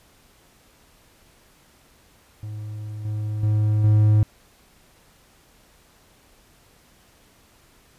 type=tone with level steps; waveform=triangle; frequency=106.4 Hz; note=G#2; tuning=42 cents sharp; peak=-28 / -22 / -15 / -11 dBFS; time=2.43-4.23 s; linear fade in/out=0 ms; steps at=3.05 / 3.43 / 3.84 s; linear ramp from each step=2 ms; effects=pink hiss -56 dBFS RMS until 7.98 s + resampled to 32000 Hz